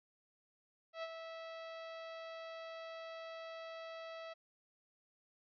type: tone with ADSR envelope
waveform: sawtooth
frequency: 654 Hz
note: E5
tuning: 14 cents flat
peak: -35 dBFS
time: 0.93-4.34 s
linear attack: 100 ms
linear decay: 41 ms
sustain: -7 dB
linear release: 15 ms
effects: resampled to 11025 Hz